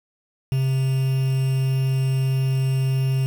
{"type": "tone with quantisation", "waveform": "triangle", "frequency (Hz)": 132.8, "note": "C3", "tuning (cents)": 26, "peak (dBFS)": -16, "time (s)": [0.52, 3.26], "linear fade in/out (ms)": 0, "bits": 6, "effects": []}